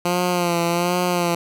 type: tone with vibrato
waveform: 10% pulse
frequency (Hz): 174.61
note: F3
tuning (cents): 0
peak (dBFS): -10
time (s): 0.05-1.35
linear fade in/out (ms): 5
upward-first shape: sine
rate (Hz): 1.3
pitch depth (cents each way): 46
effects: none